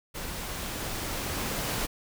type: noise with level ramp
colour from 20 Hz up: pink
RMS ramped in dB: -37 to -30 dBFS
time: 0.14-1.87 s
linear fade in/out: 20 ms
effects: none